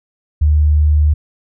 sine tone, 75.3 Hz, D2, 44 cents sharp, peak -8 dBFS, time 0.41-1.14 s, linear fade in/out 10 ms, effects none

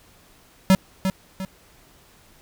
square tone with echo, 189.9 Hz, F#3, 45 cents sharp, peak -12 dBFS, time 0.7-0.75 s, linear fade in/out 0 ms, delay 350 ms, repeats 2, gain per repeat -8 dB, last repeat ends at 1.45 s, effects pink hiss -54 dBFS RMS until 2.41 s

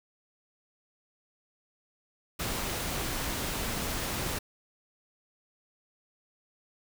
pink noise, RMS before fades -33 dBFS, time 2.39-4.39 s, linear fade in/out 10 ms, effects none

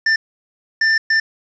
square tone bursts at uneven times, 1784 Hz, A6, 23 cents sharp, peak -13 dBFS, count 3, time 0.06-0.16 / 0.81-0.98 / 1.1-1.2 s, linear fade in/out 5 ms, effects resampled to 16000 Hz + 7-bit

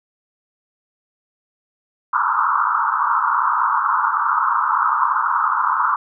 white band-pass noise, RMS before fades -18 dBFS, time 2.13-5.96 s, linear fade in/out 5 ms, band 900 to 1400 Hz, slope 96 dB/octave, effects none

